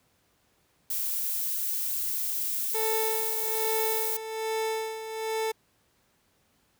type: noise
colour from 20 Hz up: violet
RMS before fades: -30 dBFS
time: 0.9-4.17 s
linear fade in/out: 5 ms
type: tone with tremolo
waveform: 30% pulse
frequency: 442.3 Hz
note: A4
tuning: 9 cents sharp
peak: -24 dBFS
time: 2.74-5.52 s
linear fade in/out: 10 ms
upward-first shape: sine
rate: 1.2 Hz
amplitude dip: 65%
effects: pink hiss -68 dBFS RMS until 6.79 s + high-pass 60 Hz 12 dB/octave